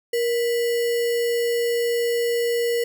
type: tone with sample-and-hold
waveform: sine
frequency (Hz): 471.5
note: A#4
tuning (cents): +20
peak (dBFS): -19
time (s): 0.13-2.84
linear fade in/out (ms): 5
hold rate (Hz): 2450
effects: none